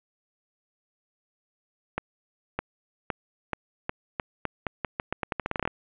accelerating click train, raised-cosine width 0.5 ms, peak -12 dBFS, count 21, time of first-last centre 1.98-5.676 s, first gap 610 ms, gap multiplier 0.84, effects resampled to 8000 Hz + 9-bit

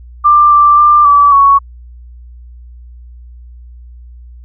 sine tone with pitch steps, 1186 / 1176 / 1189 / 1152 / 1114 Hz, D6 / D6 / D6 / D6 / C#6, +17 / +2 / +21 / -34 / +8 cents, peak -3 dBFS, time 0.24-1.59 s, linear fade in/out 20 ms, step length 270 ms, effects added 60 Hz sine -31 dBFS peak until 4.44 s

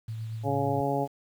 sine tone with tremolo, 111.4 Hz, A2, 22 cents sharp, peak -31 dBFS, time 0.08-0.81 s, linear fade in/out 5 ms, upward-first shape triangle, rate 8.6 Hz, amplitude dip 30%
harmonic tone, 139.7 Hz, C#3, 14 cents sharp, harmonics 1 / 2 / 3 / 4 / 5 / 6, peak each -32 / -32 / -32 / -32 / -32 / -32 dBFS, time 0.43-1.08 s, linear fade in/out 50 ms
effects 9-bit

